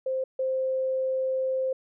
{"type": "tone pair in turn", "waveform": "sine", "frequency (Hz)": [523.3, 523.3], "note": ["C5", "C5"], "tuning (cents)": [0, 0], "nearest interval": "unison", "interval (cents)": 0, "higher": "neither", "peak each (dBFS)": [-25, -24], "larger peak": "second", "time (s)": [[0.06, 0.24], [0.39, 1.73]], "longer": "second", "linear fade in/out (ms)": 5, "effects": []}